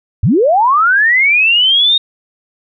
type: linear sweep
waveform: sine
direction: up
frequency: 71 to 3732 Hz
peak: -7 dBFS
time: 0.23-1.98 s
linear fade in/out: 5 ms
effects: none